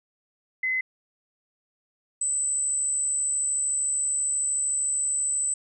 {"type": "tone pair in turn", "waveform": "sine", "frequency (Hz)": [2040, 8027], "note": ["C7", "B8"], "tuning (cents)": [-44, 27], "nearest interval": "2 octaves", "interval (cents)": 2371, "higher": "second", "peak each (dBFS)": [-23, -23], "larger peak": "neither", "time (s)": [[0.63, 0.81], [2.21, 5.54]], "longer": "second", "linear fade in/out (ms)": 5, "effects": []}